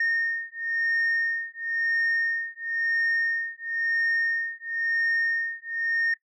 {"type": "beating tone pair", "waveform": "sine", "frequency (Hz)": [1836, 1836.98], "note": ["A#6", "A#6"], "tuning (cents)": [-27, -26], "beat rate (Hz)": 0.98, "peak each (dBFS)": -26, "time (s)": [0, 6.14], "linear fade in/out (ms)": 5, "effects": ["noise-tail reverb RT60 0.1 s tail -17 dB re dry", "tanh soft clip ceiling -19 dBFS"]}